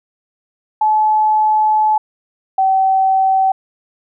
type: tone pair in turn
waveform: sine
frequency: 860 / 766.2 Hz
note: A5 / G5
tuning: -40 / -40 cents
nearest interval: major second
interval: 200 cents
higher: first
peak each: -10 dBFS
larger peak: neither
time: 0.81-1.98 / 2.58-3.52 s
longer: first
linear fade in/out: 5 ms
effects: none